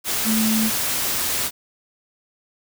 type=tone in noise; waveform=sine; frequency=220 Hz; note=A3; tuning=in tune; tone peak=-18 dBFS; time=0.24-0.71 s; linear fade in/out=50 ms; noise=white; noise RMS=-23 dBFS; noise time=0.04-1.51 s; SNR=+2 dB; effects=none